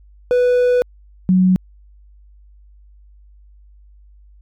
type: tone pair in turn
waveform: triangle / sine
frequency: 493.9 / 185 Hz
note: B4 / F#3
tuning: 0 / 0 cents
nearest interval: octave + perfect fourth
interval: 1700 cents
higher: first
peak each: -9 dBFS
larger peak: neither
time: 0.31-0.82 / 1.29-1.56 s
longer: first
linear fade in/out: 0 ms
effects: added 50 Hz sine -43 dBFS peak until 4.41 s + MP3 96 kbps